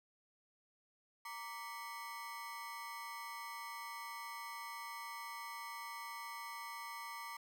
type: ring-modulated tone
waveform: 30% pulse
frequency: 1046.5 Hz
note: C6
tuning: in tune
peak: -39 dBFS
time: 1.25-7.37 s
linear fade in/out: 5 ms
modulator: 117 Hz
effects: none